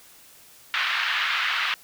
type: band-pass noise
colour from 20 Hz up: pink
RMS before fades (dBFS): -25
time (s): 0.74-1.74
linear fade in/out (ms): 0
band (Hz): 1300 to 3400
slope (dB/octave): 24
effects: white hiss -51 dBFS RMS until 1.83 s